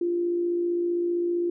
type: tone with amplitude modulation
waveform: sine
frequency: 347 Hz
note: F4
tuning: 11 cents flat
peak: -21 dBFS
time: 0.01-1.5 s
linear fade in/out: 5 ms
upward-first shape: sine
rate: 55.4 Hz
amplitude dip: 35%
effects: none